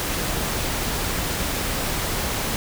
pink noise, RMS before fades -25 dBFS, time 0-2.56 s, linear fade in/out 0 ms, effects none

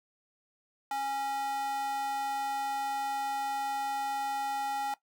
square tone with high-pass filter, 274.7 Hz, C#4, 16 cents flat, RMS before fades -33 dBFS, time 0.91-4.94 s, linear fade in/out 2 ms, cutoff 870 Hz, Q 4.1, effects noise-tail reverb RT60 0.1 s tail -17 dB re dry

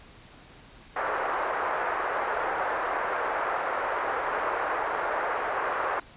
white band-pass noise, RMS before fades -29 dBFS, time 0.96-6 s, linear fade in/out 5 ms, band 430 to 1500 Hz, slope 24 dB/octave, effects pink hiss -51 dBFS RMS until 6.16 s + resampled to 8000 Hz

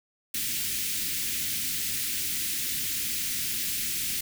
white band-stop noise, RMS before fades -30 dBFS, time 0.34-4.21 s, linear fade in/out 5 ms, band 310 to 1900 Hz, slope 24 dB/octave, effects none

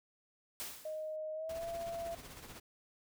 white noise with exponential decay, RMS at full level -40 dBFS, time 0.6-1.16 s, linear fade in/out 0 ms, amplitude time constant 120 ms
sine tone with pitch glide, 622.3 to 674.7 Hz, D#5 to E5, 0 to +40 cents, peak -38 dBFS, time 0.85-2.15 s, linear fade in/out 5 ms, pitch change +140 cents, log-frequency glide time 1.34-1.66 s
pink noise with tremolo, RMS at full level -49 dBFS, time 1.49-2.6 s, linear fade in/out 5 ms, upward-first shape sine, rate 16 Hz, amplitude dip 50%
effects none

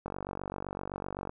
click train, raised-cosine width 1 ms, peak -22 dBFS, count 60, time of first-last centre 0.06-1.294 s, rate 47.8 Hz, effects none

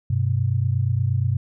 sine tone pair together, 98 / 126.49 Hz, G2 / B2, 0 / +42 cents, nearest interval major third, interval 442 cents, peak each -21 dBFS, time 0.1-1.37 s, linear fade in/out 5 ms, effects none

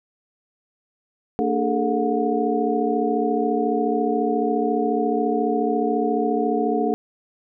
sine tone cluster, 227.3 / 291.3 / 412.7 / 447 / 723 Hz, A#3 / D4 / G#4 / A4 / F#5, -43 / -14 / -11 / +27 / -40 cents, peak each -25 dBFS, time 1.39-6.94 s, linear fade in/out 0 ms, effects none

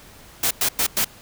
white noise bursts, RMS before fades -20 dBFS, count 4, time 0.43-1.046 s, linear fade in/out 5 ms, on 79 ms, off 100 ms, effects pink hiss -46 dBFS RMS until 1.21 s

